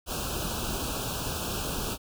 pink band-stop noise, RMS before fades -32 dBFS, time 0.06-1.98 s, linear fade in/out 50 ms, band 1600 to 2500 Hz, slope 96 dB/octave, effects none

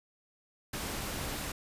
pink noise, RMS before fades -37 dBFS, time 0.73-1.52 s, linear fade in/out 5 ms, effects resampled to 32000 Hz

